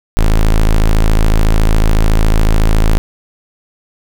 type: tone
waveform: square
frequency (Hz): 26.96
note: A0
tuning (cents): -34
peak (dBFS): -7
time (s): 0.17-2.98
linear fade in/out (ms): 0
effects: none